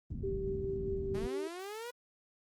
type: low-pass noise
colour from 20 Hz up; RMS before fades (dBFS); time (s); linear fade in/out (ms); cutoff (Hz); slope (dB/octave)
pink; -40; 0.1-1.27; 2; 250; 24
type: tone with tremolo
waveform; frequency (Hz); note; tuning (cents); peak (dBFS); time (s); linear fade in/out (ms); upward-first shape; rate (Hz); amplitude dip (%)
sine; 389.4; G4; -12; -33; 0.23-1.48; 10; sine; 4.7; 30
type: linear sweep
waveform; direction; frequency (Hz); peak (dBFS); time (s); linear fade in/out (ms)
sawtooth; up; 196 to 493.8; -37; 1.14-1.91; 10
effects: Opus 32 kbps